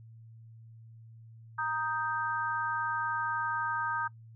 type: chord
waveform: sine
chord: Eb major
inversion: second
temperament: equal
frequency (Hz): 932.3 / 1244.5 / 1568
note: Bb5 / Eb6 / G6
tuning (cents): 0 / 0 / 0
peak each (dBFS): -34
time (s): 1.58-4.08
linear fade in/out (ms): 10
effects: noise-tail reverb RT60 0.1 s tail -23 dB re dry + added 113 Hz sine -49 dBFS peak until 4.35 s